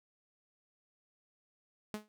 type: tone with exponential decay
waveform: sawtooth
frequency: 212.2 Hz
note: G#3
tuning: 38 cents sharp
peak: -30 dBFS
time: 1.94-2.08 s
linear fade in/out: 0 ms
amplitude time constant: 30 ms
effects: none